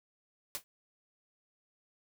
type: noise with exponential decay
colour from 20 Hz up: white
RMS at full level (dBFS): -33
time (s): 0.55-0.64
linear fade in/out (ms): 0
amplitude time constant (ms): 18
effects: none